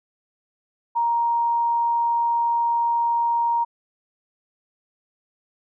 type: tone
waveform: sine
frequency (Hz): 937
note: A#5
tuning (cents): +9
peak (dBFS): -18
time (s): 0.95-3.65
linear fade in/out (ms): 20
effects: none